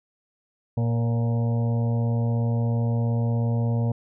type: harmonic tone with a mistuned harmonic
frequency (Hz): 117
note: A#2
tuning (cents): +7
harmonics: 1 / 2 / 4 / 5 / 6 / 7 / 8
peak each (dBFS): -21 / -29 / -35 / -37 / -41 / -44 / -45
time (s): 0.77-3.92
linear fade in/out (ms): 5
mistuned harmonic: 5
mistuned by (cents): -34
effects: none